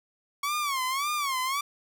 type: tone with vibrato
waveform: sawtooth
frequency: 1112 Hz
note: C#6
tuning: 5 cents sharp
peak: -23 dBFS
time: 0.43-1.61 s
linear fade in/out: 5 ms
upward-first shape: sine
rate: 1.8 Hz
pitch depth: 150 cents each way
effects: none